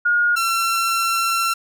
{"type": "tone pair in turn", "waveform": ["sine", "sawtooth"], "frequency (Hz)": [1431, 1353.7], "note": ["F6", "E6"], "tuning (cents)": [42, 46], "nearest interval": "minor second", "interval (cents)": 96, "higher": "first", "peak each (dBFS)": [-14, -14], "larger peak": "neither", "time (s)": [[0.05, 0.36], [0.36, 1.54]], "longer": "second", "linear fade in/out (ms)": 10, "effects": []}